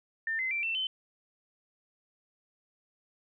sine tone with pitch steps, 1800 / 2056 / 2348 / 2681 / 3062 Hz, A6 / C7 / D7 / E7 / G7, +39 / -31 / -1 / +29 / -41 cents, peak -29 dBFS, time 0.27-0.87 s, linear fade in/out 2 ms, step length 120 ms, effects none

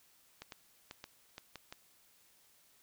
clicks, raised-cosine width 0.2 ms, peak -28 dBFS, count 7, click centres 0.42 / 0.522 / 0.911 / 1.041 / 1.381 / 1.557 / 1.725 s, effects white hiss -67 dBFS RMS until 2.82 s

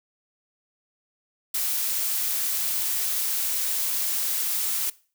blue noise, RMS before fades -26 dBFS, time 1.54-4.9 s, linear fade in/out 5 ms, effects noise-tail reverb RT60 0.4 s tail -21 dB re dry

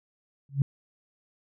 sine tone with exponential growth, 138.59 Hz, C#3, in tune, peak -15 dBFS, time 0.49-0.62 s, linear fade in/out 2 ms, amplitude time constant 28 ms, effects none

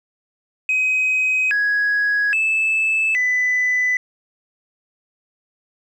sine tone with pitch steps, 2525 / 1665 / 2621 / 1997 Hz, D#7 / G#6 / E7 / B6, +25 / +4 / -11 / +19 cents, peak -14 dBFS, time 0.69-3.97 s, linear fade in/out 2 ms, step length 820 ms, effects tanh soft clip ceiling -13 dBFS + 9-bit

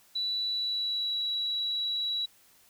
sine tone with pitch glide, 3951 to 3908 Hz, B7 to B7, 0 to -19 cents, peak -28 dBFS, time 0.15-2.26 s, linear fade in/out 10 ms, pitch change -19 cents, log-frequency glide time 0.47-1.16 s, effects white hiss -61 dBFS RMS until 2.69 s

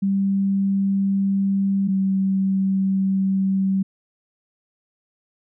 sine tone pair in turn, 196 / 192.52 Hz, G3 / G3, 0 / -31 cents, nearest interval unison, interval 31 cents, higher first, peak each -17 dBFS, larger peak neither, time 0.02-1.88 / 1.88-3.83 s, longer second, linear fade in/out 10 ms, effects none

